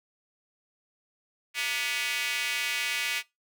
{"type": "tone with high-pass filter", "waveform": "square", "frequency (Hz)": 132.1, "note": "C3", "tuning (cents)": 17, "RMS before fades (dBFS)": -30, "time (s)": [1.54, 3.23], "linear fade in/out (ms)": 50, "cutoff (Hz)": 2300, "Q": 2.6, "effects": ["noise-tail reverb RT60 0.2 s tail -21 dB re dry"]}